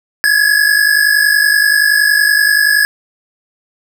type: tone pair together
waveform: square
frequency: 1659 / 1709.6 Hz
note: G#6 / G#6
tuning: -2 / +50 cents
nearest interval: minor second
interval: 52 cents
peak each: -12 dBFS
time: 0.24-2.85 s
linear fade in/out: 0 ms
effects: none